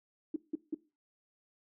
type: tone bursts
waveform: sine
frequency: 311.1 Hz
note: D#4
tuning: in tune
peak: -30 dBFS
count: 3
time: 0.34-0.746 s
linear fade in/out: 5 ms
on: 22 ms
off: 170 ms
effects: noise-tail reverb RT60 0.3 s tail -19 dB re dry